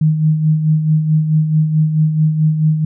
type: tone with tremolo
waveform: sine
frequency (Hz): 155.56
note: D#3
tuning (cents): 0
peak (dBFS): -8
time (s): 0.01-2.85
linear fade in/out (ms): 5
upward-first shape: sine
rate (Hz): 4.6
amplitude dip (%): 55
effects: none